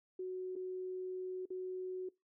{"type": "tone with dropouts", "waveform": "sine", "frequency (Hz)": 370, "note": "F#4", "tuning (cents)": 0, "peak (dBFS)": -38, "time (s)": [0.19, 2.09], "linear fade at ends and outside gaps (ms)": 5, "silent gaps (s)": [[0.556, 0.561], [1.456, 1.503]], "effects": ["noise-tail reverb RT60 0.2 s tail -22 dB re dry"]}